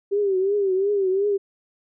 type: tone with vibrato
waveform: sine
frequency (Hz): 392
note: G4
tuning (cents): 0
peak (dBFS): -18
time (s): 0.11-1.38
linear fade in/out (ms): 20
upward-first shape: triangle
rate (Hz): 2.8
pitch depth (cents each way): 110
effects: none